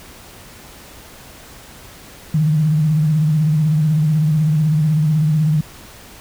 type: tone with vibrato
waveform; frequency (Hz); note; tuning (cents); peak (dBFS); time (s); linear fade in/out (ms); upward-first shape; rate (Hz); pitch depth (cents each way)
sine; 154; D#3; -17; -12; 2.34-5.61; 5; sine; 16; 69
effects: pink hiss -40 dBFS RMS until 6.2 s